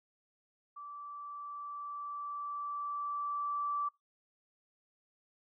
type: tone with level ramp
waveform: sine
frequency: 1162 Hz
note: D6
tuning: 19 cents flat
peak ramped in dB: -44 to -31 dBFS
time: 0.76-3.89 s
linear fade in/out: 10 ms
effects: noise-tail reverb RT60 0.2 s tail -24 dB re dry